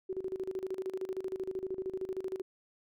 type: tone with tremolo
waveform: sine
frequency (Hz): 377.3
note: F#4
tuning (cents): +34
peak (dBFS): -32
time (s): 0.09-2.42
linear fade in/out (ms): 10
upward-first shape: square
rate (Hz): 13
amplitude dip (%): 80
effects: none